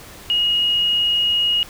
sine tone, 2879 Hz, F#7, 48 cents flat, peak -15 dBFS, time 0.3-1.63 s, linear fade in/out 0 ms, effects pink hiss -40 dBFS RMS until 1.69 s

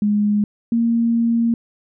sine tone pair in turn, 207.7 / 232 Hz, G#3 / A#3, 0 / -8 cents, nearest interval major second, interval 192 cents, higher second, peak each -14 dBFS, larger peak neither, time 0.02-0.44 / 0.72-1.54 s, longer second, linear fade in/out 2 ms, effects none

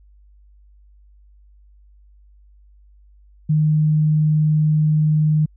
sine tone, 153.5 Hz, D#3, 23 cents flat, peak -13 dBFS, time 3.49-5.46 s, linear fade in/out 10 ms, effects added 50 Hz sine -47 dBFS peak until 5.56 s

